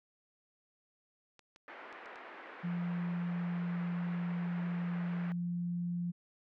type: clicks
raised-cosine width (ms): 0.2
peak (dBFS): -39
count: 5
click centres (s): 1.393 / 1.561 / 1.927 / 2.059 / 2.158
type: band-pass noise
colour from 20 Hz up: white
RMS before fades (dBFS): -50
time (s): 1.68-5.32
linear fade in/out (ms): 0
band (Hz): 290 to 2000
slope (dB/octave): 24
type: tone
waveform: sine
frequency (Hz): 174.3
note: F3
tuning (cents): -3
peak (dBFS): -33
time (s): 2.63-6.12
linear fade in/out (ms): 20
effects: none